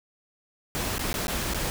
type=noise with dropouts; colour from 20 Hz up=pink; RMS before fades=-29 dBFS; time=0.75-1.7 s; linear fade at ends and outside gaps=0 ms; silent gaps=0.982-0.993 / 1.13-1.141 / 1.27-1.281 / 1.536-1.545 s; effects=none